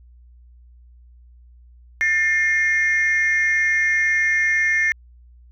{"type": "tone pair together", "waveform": "sine", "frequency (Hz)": [1788, 2126], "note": ["A6", "C7"], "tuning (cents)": [27, 27], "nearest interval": "minor third", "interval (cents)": 300, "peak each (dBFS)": -17, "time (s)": [2.01, 4.92], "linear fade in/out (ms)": 0, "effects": ["tanh soft clip ceiling -12 dBFS", "added 60 Hz sine -45 dBFS peak until 5.51 s"]}